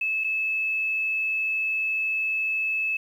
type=tone with dropouts; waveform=sine; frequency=2606 Hz; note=E7; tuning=20 cents flat; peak=-23 dBFS; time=0.01-2.97 s; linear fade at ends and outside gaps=5 ms; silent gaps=0.239-0.243 s; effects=9-bit